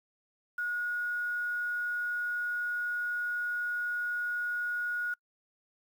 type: tone with quantisation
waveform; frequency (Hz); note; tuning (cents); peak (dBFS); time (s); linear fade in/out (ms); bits
sine; 1448; F#6; -38; -30; 0.58-5.14; 5; 9
effects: noise-tail reverb RT60 0.1 s tail -26 dB re dry

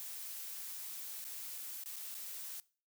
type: noise with dropouts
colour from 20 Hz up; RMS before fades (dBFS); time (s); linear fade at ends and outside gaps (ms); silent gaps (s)
blue; -45; 0-2.6; 0; 1.242-1.25 / 1.837-1.859 / 1.96-1.965 / 2.144-2.15
effects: noise-tail reverb RT60 0.4 s tail -21 dB re dry

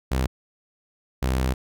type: tone pair in turn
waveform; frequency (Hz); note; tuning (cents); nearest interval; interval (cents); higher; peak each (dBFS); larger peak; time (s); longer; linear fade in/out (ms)
sawtooth; 64.8 / 64.47; C2 / C2; -16 / -25; unison; 9; first; -17; neither; 0.11-0.27 / 1.22-1.54; second; 10
effects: none

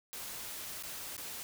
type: noise with dropouts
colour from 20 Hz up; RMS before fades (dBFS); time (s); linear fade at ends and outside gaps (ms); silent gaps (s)
white; -43; 0.13-1.43; 0; 0.826-0.835 / 1.167-1.179
effects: none

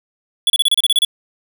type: tone bursts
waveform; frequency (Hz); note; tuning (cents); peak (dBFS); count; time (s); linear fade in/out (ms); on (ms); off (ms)
square; 3396; G#7; +38; -11; 10; 0.47-1.049; 2; 30; 31
effects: none

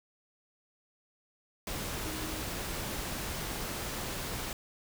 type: tone in noise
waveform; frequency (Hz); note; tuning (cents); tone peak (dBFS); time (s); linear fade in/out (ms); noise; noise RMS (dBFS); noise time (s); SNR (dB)
sine; 312.7; D#4; +9; -42; 2.05-2.41; 2; pink; -37; 1.67-4.53; -8
effects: none

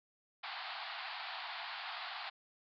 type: band-pass noise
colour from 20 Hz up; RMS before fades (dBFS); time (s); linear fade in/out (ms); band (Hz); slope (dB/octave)
pink; -44; 0.43-2.3; 10; 680 to 4700; 96
effects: none

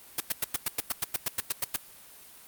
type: noise bursts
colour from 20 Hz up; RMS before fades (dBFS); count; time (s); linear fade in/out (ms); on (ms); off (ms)
white; -27; 14; 0.18-1.763; 5; 23; 97
effects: white hiss -51 dBFS RMS until 2.47 s + Opus 32 kbps

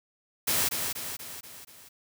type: noise with echo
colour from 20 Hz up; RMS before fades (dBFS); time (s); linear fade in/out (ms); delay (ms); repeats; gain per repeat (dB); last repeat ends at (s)
white; -26; 0.47-0.69; 10; 240; 5; -5; 1.89
effects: none

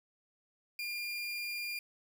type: tone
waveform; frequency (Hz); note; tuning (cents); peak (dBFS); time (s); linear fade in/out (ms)
30% pulse; 2405; D7; +41; -34; 0.79-1.79; 2
effects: none

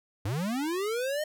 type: linear sweep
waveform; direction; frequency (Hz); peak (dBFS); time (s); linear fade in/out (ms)
square; up; 89.3 to 622; -29; 0.25-1.24; 5
effects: none

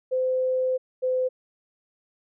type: tone pair in turn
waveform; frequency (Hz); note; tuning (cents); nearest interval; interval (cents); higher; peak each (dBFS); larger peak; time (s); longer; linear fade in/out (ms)
sine; 514 / 511.4; C5 / C5; -31 / -40; unison; 9; first; -21; neither; 0.11-0.78 / 1.02-1.29; first; 20
effects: none

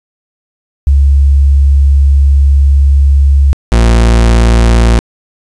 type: tone pair in turn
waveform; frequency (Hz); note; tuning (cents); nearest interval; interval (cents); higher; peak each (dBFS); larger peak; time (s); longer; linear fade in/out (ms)
sine / 40% pulse; 69.6 / 57.55; C#2 / A#1; +8 / -22; minor third; 330; first; -3; neither; 0.87-3.53 / 3.72-4.99; first; 0
effects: resampled to 22050 Hz + 7-bit

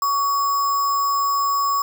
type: tone with sample-and-hold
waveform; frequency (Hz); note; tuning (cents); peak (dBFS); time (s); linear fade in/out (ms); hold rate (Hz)
sine; 1126; C#6; +27; -17; 0.02-1.82; 2; 6300
effects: none

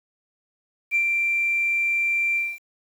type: tone with ADSR envelope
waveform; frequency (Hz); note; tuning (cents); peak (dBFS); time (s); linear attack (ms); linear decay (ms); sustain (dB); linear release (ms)
sine; 2358; D7; +6; -16; 0.91-2.59; 42; 80; -3; 230
effects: tanh soft clip ceiling -13 dBFS + 8-bit

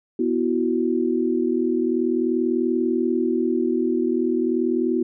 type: chord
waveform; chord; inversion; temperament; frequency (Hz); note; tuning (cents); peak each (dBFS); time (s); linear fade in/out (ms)
sine; B suspended fourth; none; equal; 246.9 / 329.6 / 370; B3 / E4 / F#4; 0 / 0 / 0; -23; 0.19-5.03; 5
effects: none

